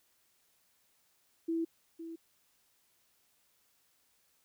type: tone with echo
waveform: sine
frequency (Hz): 329.6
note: E4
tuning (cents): 0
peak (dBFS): -30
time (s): 1.48-1.65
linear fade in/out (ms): 10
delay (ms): 510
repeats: 1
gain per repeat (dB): -11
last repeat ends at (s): 2.16
effects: white hiss -72 dBFS RMS until 4.44 s